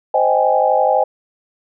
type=chord; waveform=sine; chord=Ab major seventh; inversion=first; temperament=just; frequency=519.1 / 623 / 778.7 / 830.6 Hz; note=C5 / Eb5 / G5 / Ab5; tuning=-14 / +2 / -12 / 0 cents; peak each=-17 dBFS; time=0.14-1.04 s; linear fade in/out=5 ms; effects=none